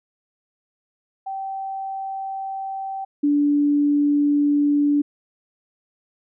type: tone pair in turn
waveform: sine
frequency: 775 / 290.3 Hz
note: G5 / D4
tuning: -20 / -20 cents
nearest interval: octave + perfect fourth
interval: 1700 cents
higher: first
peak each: -26 / -15 dBFS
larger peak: second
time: 1.26-3.05 / 3.23-5.02 s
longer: neither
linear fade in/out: 10 ms
effects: none